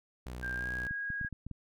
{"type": "tone with vibrato", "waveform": "sawtooth", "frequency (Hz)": 61.74, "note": "B1", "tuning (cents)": 0, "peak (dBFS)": -36, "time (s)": [0.26, 0.87], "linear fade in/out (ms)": 0, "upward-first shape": "sine", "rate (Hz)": 8.6, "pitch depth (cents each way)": 22}
{"type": "tone with pitch glide", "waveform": "sine", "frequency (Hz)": [1590, 1642.3], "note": ["G6", "G#6"], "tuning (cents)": [24, -20], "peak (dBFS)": -34, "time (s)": [0.42, 1.29], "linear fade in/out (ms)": 20, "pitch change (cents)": 56, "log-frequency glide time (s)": [0.54, 0.7]}
{"type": "clicks", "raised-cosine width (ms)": 5, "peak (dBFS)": -29, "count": 7, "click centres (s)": [0.91, 1.103, 1.213, 1.248, 1.327, 1.466, 1.513]}
{"effects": []}